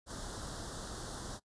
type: band-stop noise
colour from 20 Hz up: pink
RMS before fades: -43 dBFS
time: 0.06-1.4 s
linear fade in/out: 50 ms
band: 1700 to 3400 Hz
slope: 48 dB/octave
effects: noise-tail reverb RT60 0.1 s tail -20 dB re dry + resampled to 22050 Hz